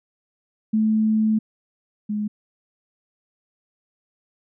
sine tone pair in turn, 217.6 / 210 Hz, A3 / G#3, -19 / +19 cents, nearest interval minor second, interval 62 cents, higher first, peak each -16 / -22 dBFS, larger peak first, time 0.73-1.39 / 2.09-2.28 s, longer first, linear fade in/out 10 ms, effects none

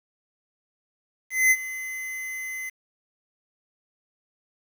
square tone with ADSR envelope, 2045 Hz, C7, 40 cents flat, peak -15 dBFS, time 1.3-2.7 s, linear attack 210 ms, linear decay 48 ms, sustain -17 dB, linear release 13 ms, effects 8-bit

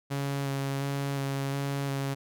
sawtooth tone with vibrato, 138.59 Hz, C#3, in tune, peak -25 dBFS, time 0.1-2.15 s, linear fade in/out 20 ms, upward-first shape square, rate 1.4 Hz, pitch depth 13 cents each way, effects none

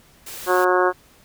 white noise, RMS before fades -35 dBFS, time 0.26-0.65 s, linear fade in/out 10 ms
harmonic tone, 181.9 Hz, F#3, 29 cents flat, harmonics 2 / 3 / 4 / 5 / 6 / 7 / 8 / 9, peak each -19 / -22 / -24 / -26 / -22 / -27 / -25 / -28 dBFS, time 0.46-0.93 s, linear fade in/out 50 ms
effects pink hiss -53 dBFS RMS until 1.24 s

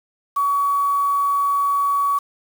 sine tone with quantisation, 1130 Hz, C#6, 33 cents sharp, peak -16 dBFS, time 0.36-2.19 s, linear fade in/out 10 ms, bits 6, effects none

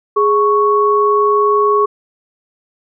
sine tone pair together, 415.5 / 1109.3 Hz, G#4 / C#6, +1 / +1 cents, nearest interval octave + perfect fourth, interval 1700 cents, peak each -12 dBFS, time 0.16-1.86 s, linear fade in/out 10 ms, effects none

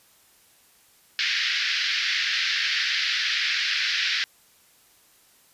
pink band-pass noise, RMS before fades -25 dBFS, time 1.19-4.24 s, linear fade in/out 0 ms, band 1600 to 5200 Hz, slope 48 dB/octave, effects white hiss -58 dBFS RMS until 5.53 s + resampled to 32000 Hz

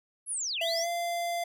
sine linear two-way sweep, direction down then up, 11175 to 2420 to 6530 Hz, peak -30 dBFS, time 0.26-0.87 s, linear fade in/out 50 ms, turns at 0.59 s
square tone with pitch glide, 668 to 689.2 Hz, E5 to F5, +23 to -23 cents, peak -30 dBFS, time 0.61-1.44 s, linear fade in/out 5 ms, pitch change +54 cents, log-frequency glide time 0.81-0.88 s
effects none

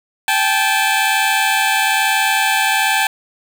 15% pulse tone pair together, 784 / 865.1 Hz, G5 / A5, 0 / -30 cents, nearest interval major second, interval 170 cents, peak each -10 dBFS, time 0.28-3.07 s, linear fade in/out 2 ms, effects 7-bit

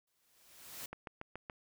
white noise with exponential growth, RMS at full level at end -43 dBFS, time 0.07-0.86 s, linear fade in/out 5 ms, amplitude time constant 170 ms
click train, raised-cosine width 0.5 ms, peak -28 dBFS, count 5, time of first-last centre 0.93-1.498 s, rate 7.04 Hz
effects none

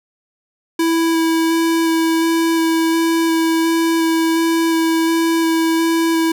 square tone with vibrato, 328.3 Hz, E4, 7 cents flat, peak -14 dBFS, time 0.79-6.32 s, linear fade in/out 5 ms, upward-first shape square, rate 1.4 Hz, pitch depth 8 cents each way, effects none

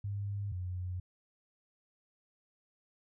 sine tone pair in turn, 100.9 / 90.75 Hz, G#2 / F#2, -49 / -33 cents, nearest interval major second, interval 184 cents, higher first, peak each -34 / -35 dBFS, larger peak first, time 0.04-0.52 / 0.52-1 s, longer neither, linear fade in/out 5 ms, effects none

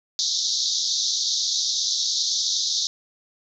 pink band-pass noise, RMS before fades -24 dBFS, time 0.19-2.87 s, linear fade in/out 0 ms, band 3600 to 6500 Hz, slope 96 dB/octave, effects none

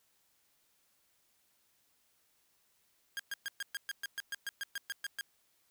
sawtooth tone bursts, 1619 Hz, G#6, 45 cents flat, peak -32 dBFS, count 15, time 3.17-5.21 s, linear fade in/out 0 ms, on 24 ms, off 120 ms, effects white hiss -73 dBFS RMS until 5.7 s

